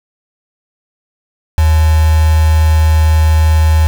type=tone with quantisation; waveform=sine; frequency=78.8 Hz; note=D#2; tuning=23 cents sharp; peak=-6 dBFS; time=1.58-3.87 s; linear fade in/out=0 ms; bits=3; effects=none